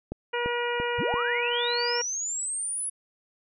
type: click train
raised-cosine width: 2 ms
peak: -19 dBFS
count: 4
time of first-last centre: 0.12-1.14 s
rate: 2.94 Hz
type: harmonic tone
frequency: 480 Hz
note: B4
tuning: 49 cents flat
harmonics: 1 / 2 / 3 / 4 / 5 / 6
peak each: -29 / -32 / -34 / -35 / -36 / -37 dBFS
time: 0.33-2.02 s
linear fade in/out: 10 ms
type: linear sweep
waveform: sine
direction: up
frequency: 51.8 to 10420 Hz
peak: -28 dBFS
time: 0.98-2.9 s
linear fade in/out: 10 ms
effects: none